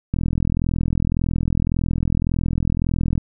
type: click train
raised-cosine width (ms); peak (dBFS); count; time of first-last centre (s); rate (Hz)
5; -8; 128; 0.14-3.178; 41.8
effects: none